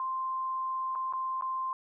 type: tone with dropouts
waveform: sine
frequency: 1046 Hz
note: C6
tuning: 1 cent flat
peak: -30 dBFS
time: 0-1.73 s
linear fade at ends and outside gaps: 1 ms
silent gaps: 0.952-0.957 / 1.126-1.135 / 1.411-1.422 s
effects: none